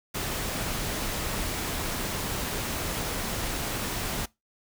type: noise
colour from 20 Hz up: pink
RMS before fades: -31 dBFS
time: 0.14-4.26 s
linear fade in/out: 10 ms
effects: noise-tail reverb RT60 0.2 s tail -22 dB re dry